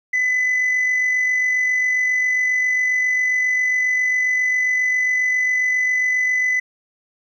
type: tone with amplitude modulation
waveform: sine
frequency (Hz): 2007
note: B6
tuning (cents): +27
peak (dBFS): -12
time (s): 0.13-6.6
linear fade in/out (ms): 10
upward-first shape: sine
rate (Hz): 47.4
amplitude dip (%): 40
effects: tanh soft clip ceiling -14 dBFS + 9-bit